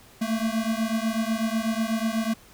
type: beating tone pair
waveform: square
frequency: 220 / 228.1 Hz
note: A3 / A#3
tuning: 0 / -37 cents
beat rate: 8.1 Hz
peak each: -27 / -28 dBFS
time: 0.21-2.34 s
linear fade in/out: 10 ms
effects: pink hiss -52 dBFS RMS until 2.53 s